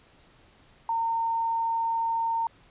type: tone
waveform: sine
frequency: 914 Hz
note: A#5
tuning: 34 cents flat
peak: -24 dBFS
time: 0.89-2.47 s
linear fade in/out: 2 ms
effects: pink hiss -58 dBFS RMS until 2.7 s + resampled to 8000 Hz